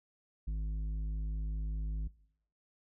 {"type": "tone with tanh clipping", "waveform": "sine", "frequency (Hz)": 52.5, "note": "G#1", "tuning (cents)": 19, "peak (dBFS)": -34, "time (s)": [0.47, 2.08], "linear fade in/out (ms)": 10, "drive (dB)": 8, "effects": ["noise-tail reverb RT60 0.7 s tail -21 dB re dry"]}